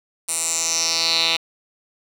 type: tone with band-pass filter sweep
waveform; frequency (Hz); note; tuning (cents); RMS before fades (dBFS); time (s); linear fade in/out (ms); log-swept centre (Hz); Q
10% pulse; 164.81; E3; 0; -21; 0.28-1.37; 10; 9200 to 3400; 4.3
effects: 7-bit